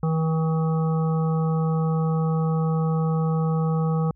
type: harmonic tone with a mistuned harmonic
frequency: 160.5 Hz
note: E3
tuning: 46 cents flat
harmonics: 1 / 3 / 5 / 7 / 8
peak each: -20 / -30 / -34 / -37 / -38 dBFS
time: 0.03-4.11 s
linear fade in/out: 2 ms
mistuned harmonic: 8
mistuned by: -18 cents
effects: added 57 Hz sine -53 dBFS peak until 4.15 s